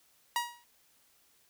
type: tone with exponential decay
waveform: sawtooth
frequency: 955 Hz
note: A#5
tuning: 42 cents sharp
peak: -22 dBFS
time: 0.36-0.64 s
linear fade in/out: 1 ms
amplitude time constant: 60 ms
effects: white hiss -67 dBFS RMS until 1.49 s